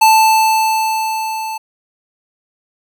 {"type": "tone with level ramp", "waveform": "square", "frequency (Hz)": 880, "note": "A5", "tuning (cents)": 0, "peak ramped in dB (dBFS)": [-6, -22], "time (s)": [0.01, 1.58], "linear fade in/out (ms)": 10, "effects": []}